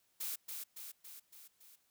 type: noise with echo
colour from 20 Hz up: blue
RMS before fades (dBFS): -40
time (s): 0.2-0.36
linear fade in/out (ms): 10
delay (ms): 280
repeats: 5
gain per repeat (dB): -4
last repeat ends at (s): 1.76
effects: white hiss -75 dBFS RMS until 1.9 s

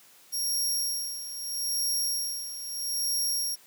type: tone with tremolo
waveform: 20% pulse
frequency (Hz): 5588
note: F8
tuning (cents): 0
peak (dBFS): -20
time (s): 0.32-3.56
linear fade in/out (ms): 20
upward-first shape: sine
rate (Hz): 0.78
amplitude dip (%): 70
effects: white hiss -56 dBFS RMS until 3.66 s + high-pass 150 Hz 12 dB/octave

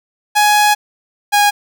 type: tone pair in turn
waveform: sawtooth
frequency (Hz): 836 / 822.6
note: G#5 / G#5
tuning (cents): +11 / -17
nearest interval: unison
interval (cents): 28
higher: first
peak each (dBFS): -5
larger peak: neither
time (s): 0.35-0.75 / 1.32-1.51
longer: first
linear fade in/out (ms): 20
effects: none

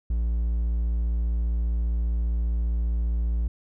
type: tone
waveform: triangle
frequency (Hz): 57.5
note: A#1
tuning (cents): -23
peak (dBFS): -20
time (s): 0.1-3.48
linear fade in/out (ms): 5
effects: none

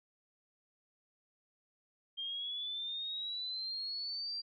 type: exponential sweep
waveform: sine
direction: up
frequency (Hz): 3185 to 4754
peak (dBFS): -37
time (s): 2.17-4.42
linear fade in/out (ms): 20
effects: none

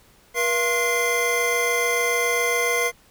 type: tone cluster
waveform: square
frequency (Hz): 480.4 / 682 / 1063 / 2073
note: B4 / F5 / C6 / C7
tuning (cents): -48 / -41 / +27 / -17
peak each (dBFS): -25 / -31 / -30 / -23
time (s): 0.34-2.92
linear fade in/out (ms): 50
effects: pink hiss -55 dBFS RMS until 3.1 s

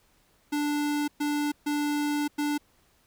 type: tone bursts at uneven times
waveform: square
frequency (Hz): 293.7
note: D4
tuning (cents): 0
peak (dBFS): -26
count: 4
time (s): 0.52-1.08 / 1.2-1.52 / 1.66-2.28 / 2.38-2.58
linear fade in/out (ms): 10
effects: pink hiss -65 dBFS RMS until 3.06 s

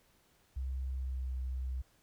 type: tone with pitch glide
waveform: sine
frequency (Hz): 65.41 to 64.14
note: C2 to C2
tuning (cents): 0 to -34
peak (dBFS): -34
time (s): 0.56-1.82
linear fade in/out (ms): 10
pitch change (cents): -34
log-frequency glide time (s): 0.89-1.33
effects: pink hiss -69 dBFS RMS until 2.02 s

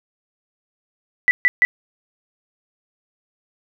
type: tone bursts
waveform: sine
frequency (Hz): 1975.5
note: B6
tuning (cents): 0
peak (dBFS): -10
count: 3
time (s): 1.28-1.65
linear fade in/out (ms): 0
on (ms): 30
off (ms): 140
effects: none

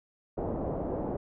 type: low-pass noise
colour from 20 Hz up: white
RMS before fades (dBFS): -33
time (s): 0.37-1.17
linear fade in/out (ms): 10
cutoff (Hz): 650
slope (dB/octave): 24
effects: none

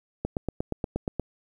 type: click train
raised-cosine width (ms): 2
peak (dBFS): -14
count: 9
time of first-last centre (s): 0.25-1.197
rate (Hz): 8.45
effects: 9-bit

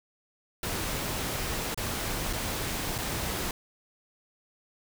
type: noise with dropouts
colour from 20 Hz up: pink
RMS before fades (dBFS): -32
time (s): 0.63-3.51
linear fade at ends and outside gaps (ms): 2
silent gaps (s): 1.745-1.775 / 2.329-2.332 / 2.981-2.985
effects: none

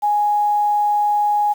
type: tone with quantisation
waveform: sine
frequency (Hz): 830.6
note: G#5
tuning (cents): 0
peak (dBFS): -14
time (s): 0.02-1.54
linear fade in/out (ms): 20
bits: 7
effects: none

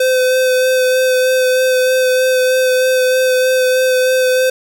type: tone with vibrato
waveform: square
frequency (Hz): 512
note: C5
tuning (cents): -38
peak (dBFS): -11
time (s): 0-4.5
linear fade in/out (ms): 5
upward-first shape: sine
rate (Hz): 3.2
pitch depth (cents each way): 13
effects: 7-bit

